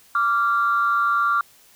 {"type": "tone pair together", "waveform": "sine", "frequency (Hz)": [1165.5, 1386], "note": ["D6", "F6"], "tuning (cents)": [-14, -14], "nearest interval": "minor third", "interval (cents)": 300, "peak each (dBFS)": -19, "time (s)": [0.15, 1.41], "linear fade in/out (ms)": 2, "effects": ["tanh soft clip ceiling -10 dBFS", "white hiss -53 dBFS RMS until 1.75 s"]}